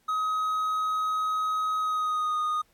triangle tone with pitch glide, 1266 to 1234.2 Hz, D#6 to D#6, +30 to -14 cents, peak -23 dBFS, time 0.08-2.62 s, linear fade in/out 10 ms, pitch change -44 cents, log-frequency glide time 1.79-2.38 s, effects pink hiss -67 dBFS RMS until 2.73 s + AAC 64 kbps

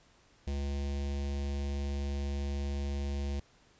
square tone with notch filter, 70.3 Hz, C#2, 25 cents sharp, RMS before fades -34 dBFS, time 0.47-3.4 s, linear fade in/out 5 ms, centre 1300 Hz, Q 0.92, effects pink hiss -64 dBFS RMS until 3.79 s + resampled to 16000 Hz

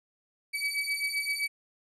35% pulse beating tone pair, 2279 / 2286.7 Hz, C#7 / D7, +47 / -47 cents, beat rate 7.7 Hz, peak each -30 dBFS, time 0.53-1.48 s, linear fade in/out 20 ms, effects resampled to 32000 Hz

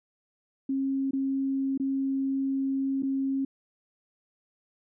sine tone with dropouts, 270.2 Hz, C#4, 44 cents flat, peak -25 dBFS, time 0.69-3.45 s, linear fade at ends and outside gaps 5 ms, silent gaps 1.11-1.132 / 1.777-1.798 / 3.024-3.031 s, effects none

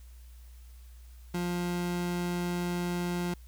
30% pulse tone, 175.9 Hz, F3, 13 cents sharp, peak -27 dBFS, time 1.34-3.34 s, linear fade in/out 5 ms, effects added 60 Hz sine -47 dBFS peak until 3.47 s + white hiss -63 dBFS RMS until 3.47 s

